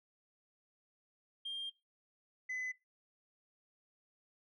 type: tone pair in turn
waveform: sine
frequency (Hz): 3200 / 2016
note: G7 / B6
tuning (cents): +35 / +35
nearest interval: minor sixth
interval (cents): 800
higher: first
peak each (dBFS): -36 / -35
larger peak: second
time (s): 1.45-1.7 / 2.49-2.72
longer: first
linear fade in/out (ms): 10
effects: noise-tail reverb RT60 0.2 s tail -17 dB re dry + tanh soft clip ceiling -36 dBFS